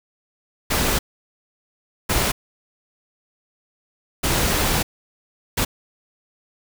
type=noise bursts at uneven times; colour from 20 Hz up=pink; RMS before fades=-20 dBFS; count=4; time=0.7-0.99 / 2.09-2.32 / 4.23-4.83 / 5.57-5.65 s; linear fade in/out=10 ms; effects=none